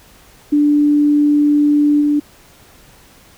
sine tone with level steps, 293.7 Hz, D4, in tune, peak -9 / -11 dBFS, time 0.52-2.2 s, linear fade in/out 10 ms, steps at 2 s, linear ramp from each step 20 ms, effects pink hiss -46 dBFS RMS until 3.37 s

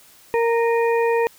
harmonic tone with a mistuned harmonic, 464.2 Hz, A#4, 7 cents flat, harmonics 1 / 2 / 4 / 5, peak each -17 / -23 / -29 / -31 dBFS, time 0.34-1.27 s, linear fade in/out 0 ms, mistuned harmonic 5, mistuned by +87 cents, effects white hiss -50 dBFS RMS until 1.38 s

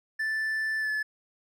triangle tone with pitch glide, 1760 to 1726.8 Hz, A6 to A6, 0 to -33 cents, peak -25 dBFS, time 0.19-1.03 s, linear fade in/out 10 ms, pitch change -33 cents, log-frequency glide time 0.79-0.9 s, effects none

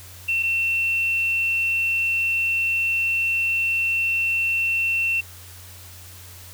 sine tone pair in turn, 2700 / 2700 Hz, E7 / E7, +41 / +41 cents, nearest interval unison, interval 0 cents, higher neither, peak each -19 dBFS, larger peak neither, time 0.28-0.43 / 0.43-5.21 s, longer second, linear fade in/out 10 ms, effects added 90 Hz sine -43 dBFS peak until 6.53 s + white hiss -44 dBFS RMS until 6.53 s

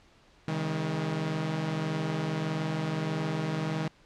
sawtooth tone cluster, 136.7 / 158.3 / 204.6 Hz, C#3 / D#3 / G#3, -24 / +30 / -26 cents, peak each -34 / -26 / -33 dBFS, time 0.48-3.88 s, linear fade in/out 2 ms, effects pink hiss -60 dBFS RMS until 4.05 s + low-pass 5000 Hz 12 dB/octave

